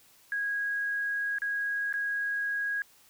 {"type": "tone with dropouts", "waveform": "sine", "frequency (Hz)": 1647, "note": "G#6", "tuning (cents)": -15, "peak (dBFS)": -28, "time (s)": [0.32, 2.82], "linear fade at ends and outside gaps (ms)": 1, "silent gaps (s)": [[1.385, 1.419], [1.927, 1.939]], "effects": ["white hiss -60 dBFS RMS until 3.09 s"]}